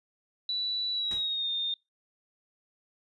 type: tone with pitch glide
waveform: sine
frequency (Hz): 3951 to 3644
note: B7 to A#7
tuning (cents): 0 to -40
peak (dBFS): -28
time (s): 0.49-1.74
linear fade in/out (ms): 2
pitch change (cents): -140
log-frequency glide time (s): 0.92-1.5
type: noise with exponential decay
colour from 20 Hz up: pink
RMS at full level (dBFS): -40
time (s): 1.11-1.33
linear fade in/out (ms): 2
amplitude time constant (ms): 46
effects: noise-tail reverb RT60 0.2 s tail -22 dB re dry + resampled to 24000 Hz